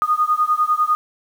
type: beating tone pair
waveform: sine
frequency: 1227 / 1237 Hz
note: D#6 / D#6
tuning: -25 / -10 cents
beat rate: 10 Hz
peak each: -18 dBFS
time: 0.02-0.95 s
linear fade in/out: 0 ms
effects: 7-bit